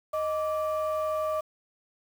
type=tone pair together; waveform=sine; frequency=622.3 / 1166 Hz; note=D#5 / D6; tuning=0 / -13 cents; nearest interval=major seventh; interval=1087 cents; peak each=-26 / -30 dBFS; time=0.13-1.41 s; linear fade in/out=10 ms; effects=tanh soft clip ceiling -22 dBFS + 8-bit